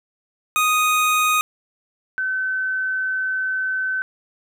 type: tone pair in turn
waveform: 25% pulse / sine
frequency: 1244.5 / 1525 Hz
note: D#6 / G6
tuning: 0 / -48 cents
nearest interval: major third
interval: 352 cents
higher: second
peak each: -12 / -20 dBFS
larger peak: first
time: 0.56-1.41 / 2.18-4.02 s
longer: second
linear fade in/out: 0 ms
effects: none